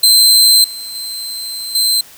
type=tone with level steps; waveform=sawtooth; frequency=4104 Hz; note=C8; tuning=34 cents flat; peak=-3 / -22 / -19 / -8 dBFS; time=0.03-2.01 s; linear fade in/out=5 ms; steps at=0.64 / 0.95 / 1.75 s; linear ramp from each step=2 ms; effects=white hiss -40 dBFS RMS until 2.17 s